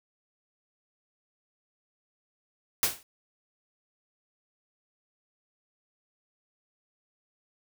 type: noise with exponential decay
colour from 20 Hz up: white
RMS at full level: -21 dBFS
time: 2.83-3.03 s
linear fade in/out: 1 ms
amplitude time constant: 43 ms
effects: none

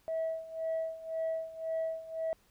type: tone with tremolo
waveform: sine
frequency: 648 Hz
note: E5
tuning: 30 cents flat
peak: -28 dBFS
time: 0.08-2.33 s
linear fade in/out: 0 ms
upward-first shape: sine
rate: 1.9 Hz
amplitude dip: 85%
effects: tanh soft clip ceiling -28 dBFS + pink hiss -68 dBFS RMS until 2.5 s

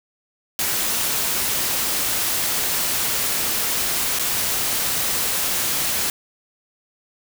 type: noise with dropouts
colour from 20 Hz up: white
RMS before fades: -22 dBFS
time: 0.59-6.1 s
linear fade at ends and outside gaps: 1 ms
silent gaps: 4.188-4.195 s
effects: none

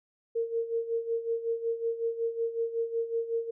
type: tone with tremolo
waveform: sine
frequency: 460.1 Hz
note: A#4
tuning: 23 cents flat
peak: -25 dBFS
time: 0.35-3.51 s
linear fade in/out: 10 ms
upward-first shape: sine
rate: 5.4 Hz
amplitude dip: 75%
effects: none

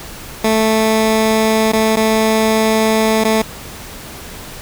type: tone with dropouts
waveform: 15% pulse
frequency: 220 Hz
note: A3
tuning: in tune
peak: -5 dBFS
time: 0.44-3.42 s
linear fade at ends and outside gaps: 5 ms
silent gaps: 1.72-1.732 / 1.96-1.968 / 3.239-3.248 s
effects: pink hiss -32 dBFS RMS until 4.61 s

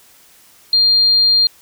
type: tone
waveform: sine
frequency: 4200 Hz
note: C8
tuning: 6 cents sharp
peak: -9 dBFS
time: 0.73-1.47 s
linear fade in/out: 2 ms
effects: white hiss -48 dBFS RMS until 1.61 s

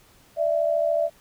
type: tone pair together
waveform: sine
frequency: 591.4 / 665 Hz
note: D5 / E5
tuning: +12 / +15 cents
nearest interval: major second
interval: 203 cents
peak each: -23 / -22 dBFS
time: 0.36-1.1 s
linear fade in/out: 50 ms
effects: pink hiss -56 dBFS RMS until 1.2 s

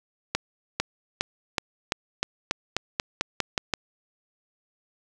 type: accelerating click train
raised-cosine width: 0.2 ms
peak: -6 dBFS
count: 13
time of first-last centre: 0.35-3.738 s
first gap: 450 ms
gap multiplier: 0.91
effects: none

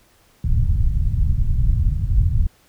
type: low-pass noise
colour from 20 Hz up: pink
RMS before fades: -17 dBFS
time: 0.44-2.47 s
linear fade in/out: 2 ms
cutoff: 120 Hz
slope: 24 dB/octave
effects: pink hiss -56 dBFS RMS until 2.68 s

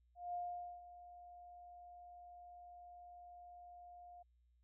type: tone with ADSR envelope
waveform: sine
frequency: 707 Hz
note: F5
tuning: 21 cents sharp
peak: -39 dBFS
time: 0.15-4.23 s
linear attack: 190 ms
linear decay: 470 ms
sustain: -15 dB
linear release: 11 ms
effects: added 60 Hz sine -70 dBFS peak until 4.63 s

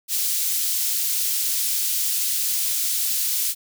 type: high-pass noise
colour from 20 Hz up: white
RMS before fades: -23 dBFS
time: 0.08-3.55 s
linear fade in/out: 50 ms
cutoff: 4000 Hz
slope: 12 dB/octave
effects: none

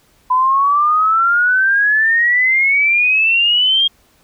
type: exponential sweep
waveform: sine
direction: up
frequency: 1000 to 3249 Hz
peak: -10 dBFS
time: 0.3-3.88 s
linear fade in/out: 10 ms
effects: pink hiss -54 dBFS RMS until 4.23 s

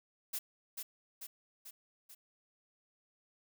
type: noise with echo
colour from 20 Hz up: blue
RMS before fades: -38 dBFS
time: 0.33-0.39 s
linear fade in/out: 10 ms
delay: 440 ms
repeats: 4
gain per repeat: -4 dB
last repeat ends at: 2.15 s
effects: none

